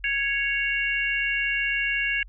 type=harmonic tone; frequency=554 Hz; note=C#5; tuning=1 cent flat; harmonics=3 / 4 / 5; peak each=-27 / -27 / -27 dBFS; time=0.04-2.23 s; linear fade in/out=2 ms; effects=added 45 Hz sine -42 dBFS peak until 2.28 s